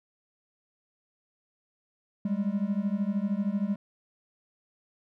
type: beating tone pair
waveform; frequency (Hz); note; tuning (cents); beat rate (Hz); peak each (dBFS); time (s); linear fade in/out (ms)
triangle; 195.2 / 208.2; G3 / G#3; -7 / +5; 13; -27; 2.25-3.76; 5
effects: none